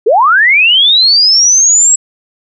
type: linear sweep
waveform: sine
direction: up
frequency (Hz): 380.8 to 7730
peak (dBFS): -4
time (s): 0.06-1.96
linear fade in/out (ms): 10
effects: none